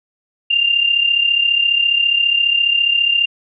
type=tone with amplitude modulation; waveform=sine; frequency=2794 Hz; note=F7; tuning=in tune; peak=-9 dBFS; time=0.5-3.26 s; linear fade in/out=10 ms; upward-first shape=sine; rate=34.7 Hz; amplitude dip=65%; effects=none